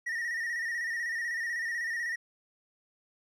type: tone with vibrato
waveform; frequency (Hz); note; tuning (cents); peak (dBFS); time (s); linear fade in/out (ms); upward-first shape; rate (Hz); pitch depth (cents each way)
triangle; 1866; A#6; +1; -29; 0.06-2.16; 10; square; 16; 48
effects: none